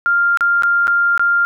sine tone with dropouts, 1396.9 Hz, F6, in tune, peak -11 dBFS, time 0.06-1.45 s, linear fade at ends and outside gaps 0 ms, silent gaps 0.373-0.408 / 0.623-0.634 / 0.871-0.879 / 1.177-1.195 s, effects none

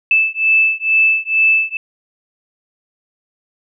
sine beating tone pair, 2629 / 2631.2 Hz, E7 / E7, -5 / -4 cents, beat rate 2.2 Hz, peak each -14 dBFS, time 0.11-1.77 s, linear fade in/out 2 ms, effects none

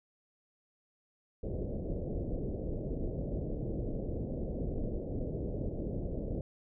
pink low-pass noise, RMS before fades -36 dBFS, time 1.43-6.41 s, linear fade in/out 2 ms, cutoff 590 Hz, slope 48 dB/octave, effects none

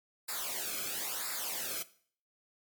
white noise with flanger, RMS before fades -37 dBFS, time 0.28-1.83 s, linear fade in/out 10 ms, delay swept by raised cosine 0.32 to 1.09 ms, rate 0.99 Hz, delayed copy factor -0.8, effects noise-tail reverb RT60 0.5 s tail -17 dB re dry + MP3 96 kbps

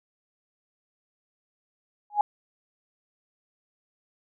sine tone with exponential growth, 830.6 Hz, G#5, in tune, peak -13 dBFS, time 2.1-2.21 s, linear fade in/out 2 ms, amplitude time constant 22 ms, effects none

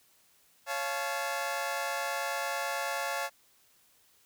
20% pulse chord, Db augmented, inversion none, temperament just, 554.4 / 693 / 866.2 Hz, Db5 / F5 / A5, 0 / -14 / -27 cents, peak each -31 dBFS, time 0.66-3.3 s, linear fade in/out 50 ms, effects white hiss -65 dBFS RMS until 4.25 s

